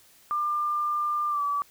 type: tone with pitch glide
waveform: sine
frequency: 1196 to 1149.9 Hz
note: D6 to D6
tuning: +31 to -37 cents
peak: -24 dBFS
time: 0.31-1.62 s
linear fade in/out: 0 ms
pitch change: -68 cents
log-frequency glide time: 1.29-1.42 s
effects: white hiss -57 dBFS RMS until 1.7 s